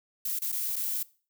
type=noise with dropouts; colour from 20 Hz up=violet; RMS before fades=-31 dBFS; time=0.25-1.03 s; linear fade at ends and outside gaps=5 ms; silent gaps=0.39-0.418 / 0.519-0.524 / 0.759-0.763 s; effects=noise-tail reverb RT60 0.4 s tail -21 dB re dry